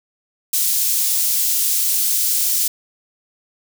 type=high-pass noise; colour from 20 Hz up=white; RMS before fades=-18 dBFS; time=0.53-2.68 s; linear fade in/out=5 ms; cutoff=5200 Hz; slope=12 dB/octave; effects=none